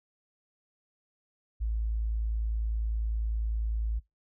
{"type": "tone", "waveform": "sine", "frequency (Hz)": 55, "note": "A1", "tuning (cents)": 0, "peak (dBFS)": -27, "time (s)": [1.6, 4], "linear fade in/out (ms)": 20, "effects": ["noise-tail reverb RT60 0.2 s tail -24 dB re dry"]}